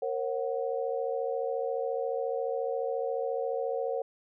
sine chord, F# major, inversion first, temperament equal with one note detuned, 466.2 / 540.5 / 740 Hz, A#4 / C#5 / F#5, 0 / -44 / 0 cents, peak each -32 / -32 / -37 dBFS, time 0.02-4.02 s, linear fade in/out 5 ms, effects none

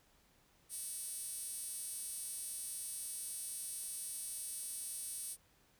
5% pulse tone with high-pass filter, 376.2 Hz, F#4, 29 cents sharp, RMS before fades -44 dBFS, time 0.69-5.37 s, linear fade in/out 50 ms, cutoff 8400 Hz, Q 7.8, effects pink hiss -70 dBFS RMS until 5.79 s

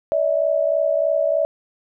sine tone pair together, 577.8 / 641 Hz, D5 / E5, -28 / -49 cents, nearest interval major second, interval 179 cents, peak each -19 dBFS, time 0.12-1.45 s, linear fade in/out 0 ms, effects none

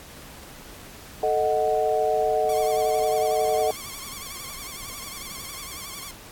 sine chord, D# diminished, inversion second, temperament equal, 440 / 622.3 / 740 Hz, A4 / D#5 / F#5, 0 / 0 / 0 cents, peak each -24 dBFS, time 1.23-3.71 s, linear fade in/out 2 ms
5% pulse tone with vibrato, 1108.7 Hz, C#6, in tune, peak -24 dBFS, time 2.49-6.11 s, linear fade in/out 2 ms, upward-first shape triangle, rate 11 Hz, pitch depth 120 cents each way
effects pink hiss -44 dBFS RMS until 6.31 s + AAC 64 kbps

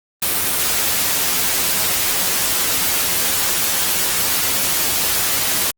white noise with comb filter, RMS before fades -18 dBFS, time 0.22-5.71 s, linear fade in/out 5 ms, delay 11 ms, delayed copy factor +0.55, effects Opus 32 kbps

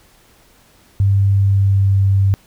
sine tone with pitch glide, 98.8 to 97.72 Hz, G2 to G2, +14 to -5 cents, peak -10 dBFS, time 1-2.34 s, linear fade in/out 0 ms, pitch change -19 cents, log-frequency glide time 1.33-2 s, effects pink hiss -51 dBFS RMS until 2.46 s

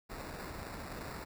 pink noise with sample-and-hold, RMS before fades -44 dBFS, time 0.09-1.25 s, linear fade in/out 20 ms, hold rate 3150 Hz, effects none

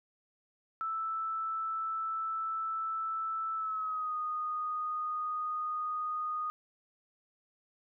sine tone with pitch glide, 1318.5 to 1237.3 Hz, E6 to D#6, 0 to -10 cents, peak -32 dBFS, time 0.81-6.5 s, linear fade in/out 0 ms, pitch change -110 cents, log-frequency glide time 3.55-4.16 s, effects none

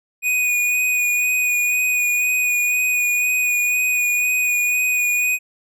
square tone with vibrato, 2473 Hz, D#7, 11 cents flat, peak -17 dBFS, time 0.22-5.39 s, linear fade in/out 50 ms, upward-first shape sine, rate 2 Hz, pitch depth 17 cents each way, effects none

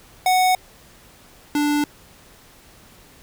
square tone pair in turn, 740 / 293.7 Hz, F#5 / D4, 0 / 0 cents, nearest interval octave + major third, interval 1600 cents, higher first, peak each -15 / -18 dBFS, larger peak first, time 0.26-0.55 / 1.55-1.84 s, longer neither, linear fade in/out 2 ms, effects pink hiss -49 dBFS RMS until 3.22 s

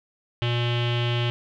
square tone with low-pass filter, 119.7 Hz, A#2, 46 cents sharp, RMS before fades -24 dBFS, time 0.42-1.3 s, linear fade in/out 0 ms, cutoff 3100 Hz, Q 6.3, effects none

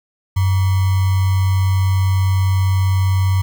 sine tone with sample-and-hold, 94.9 Hz, F#2, 44 cents sharp, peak -12 dBFS, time 0.36-3.42 s, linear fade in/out 10 ms, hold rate 1050 Hz, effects none

